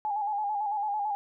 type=tone with vibrato; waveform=sine; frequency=830.6 Hz; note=G#5; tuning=in tune; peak=-27 dBFS; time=0.05-1.15 s; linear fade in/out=0 ms; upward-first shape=square; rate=9 Hz; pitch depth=49 cents each way; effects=none